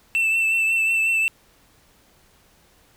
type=tone with vibrato; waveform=triangle; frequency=2664 Hz; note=E7; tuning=18 cents sharp; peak=-16 dBFS; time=0.15-1.28 s; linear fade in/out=0 ms; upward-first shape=triangle; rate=5.5 Hz; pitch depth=29 cents each way; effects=pink hiss -57 dBFS RMS until 2.96 s